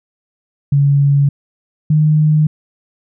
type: tone pair in turn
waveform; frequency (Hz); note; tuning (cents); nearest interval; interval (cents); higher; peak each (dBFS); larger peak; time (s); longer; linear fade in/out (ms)
sine; 141.3 / 153.18; C#3 / D#3; +34 / -27; minor second; 139; second; -8; neither; 0.72-1.29 / 1.9-2.47; neither; 5
effects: none